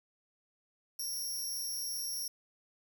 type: tone with amplitude modulation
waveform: 20% pulse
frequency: 5588 Hz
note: F8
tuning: in tune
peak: -26 dBFS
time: 0.99-2.28 s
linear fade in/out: 5 ms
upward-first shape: sine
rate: 223 Hz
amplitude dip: 95%
effects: 10-bit